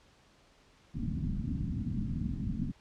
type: low-pass noise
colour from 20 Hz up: white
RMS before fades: -34 dBFS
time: 0.94-2.72 s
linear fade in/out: 20 ms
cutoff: 250 Hz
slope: 48 dB/octave
effects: pink hiss -63 dBFS RMS until 2.8 s + low-pass 6000 Hz 12 dB/octave